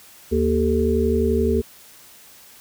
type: harmonic tone with a mistuned harmonic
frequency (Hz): 77.78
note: D#2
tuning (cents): 0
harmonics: 1 / 3 / 5 / 6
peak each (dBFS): -22 / -22 / -22 / -22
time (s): 0.31-1.62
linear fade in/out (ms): 20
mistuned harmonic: 6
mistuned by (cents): -100
effects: white hiss -47 dBFS RMS until 2.6 s